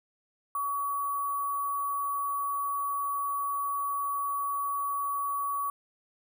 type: tone with sample-and-hold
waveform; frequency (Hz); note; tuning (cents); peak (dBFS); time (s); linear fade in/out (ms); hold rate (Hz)
sine; 1129; C#6; +31; -28; 0.55-5.7; 2; 11025
effects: none